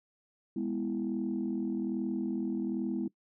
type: chord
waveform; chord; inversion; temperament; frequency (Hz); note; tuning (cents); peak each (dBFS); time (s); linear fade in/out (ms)
sine; E major; first; just; 206 / 247.2 / 329.6; G#3 / B3 / E4; -14 / +2 / 0; -34; 0.56-3.08; 5
effects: noise-tail reverb RT60 0.1 s tail -21 dB re dry + tanh soft clip ceiling -23 dBFS